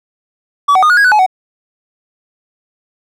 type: tone with pitch steps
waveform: triangle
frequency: 1143 / 752 / 1227 / 1449 / 1646 / 1490 / 849 / 748 Hz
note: D6 / F#5 / D#6 / F#6 / G#6 / F#6 / G#5 / F#5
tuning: -47 / +28 / -25 / -37 / -16 / +12 / +38 / +19 cents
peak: -4 dBFS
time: 0.68-1.264 s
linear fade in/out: 10 ms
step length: 73 ms
effects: none